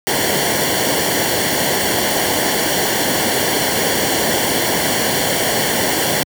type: noise with comb filter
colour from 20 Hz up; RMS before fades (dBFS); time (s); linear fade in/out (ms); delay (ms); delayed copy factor
pink; -17; 0.07-6.23; 0; 0.79; -0.7
effects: high-pass 100 Hz 12 dB/octave